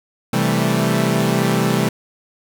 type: chord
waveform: sawtooth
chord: A minor seventh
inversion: first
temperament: equal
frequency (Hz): 130.81 / 164.81 / 196 / 220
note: C3 / E3 / G3 / A3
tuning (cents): 0 / 0 / 0 / 0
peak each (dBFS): -17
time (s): 0.33-1.89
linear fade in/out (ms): 5
effects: 7-bit